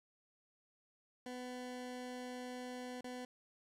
20% pulse tone with dropouts, 249.9 Hz, B3, 21 cents sharp, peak -39 dBFS, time 1.26-3.25 s, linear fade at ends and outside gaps 2 ms, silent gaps 3.009-3.043 s, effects low-pass 10000 Hz 12 dB/octave + 12-bit

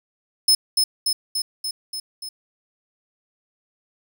sawtooth tone with echo, 5200 Hz, E8, 24 cents flat, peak -10 dBFS, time 0.48-0.55 s, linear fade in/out 5 ms, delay 290 ms, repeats 6, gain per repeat -3 dB, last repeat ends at 2.29 s, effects none

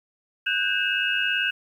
sine tone cluster, 1498 / 1596 / 2615 / 2849 Hz, F#6 / G6 / E7 / F7, +21 / +31 / -15 / +34 cents, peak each -27 dBFS, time 0.46-1.51 s, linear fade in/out 10 ms, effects 9-bit

